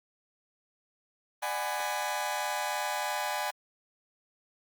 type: chord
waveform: sawtooth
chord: G# half-diminished seventh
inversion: second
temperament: just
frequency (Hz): 598 / 747.5 / 830.6 / 996.7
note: D5 / F#5 / G#5 / B5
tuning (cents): +31 / +17 / 0 / +16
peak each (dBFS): -34 / -33 / -30 / -33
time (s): 1.42-3.51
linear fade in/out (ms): 10
effects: Opus 32 kbps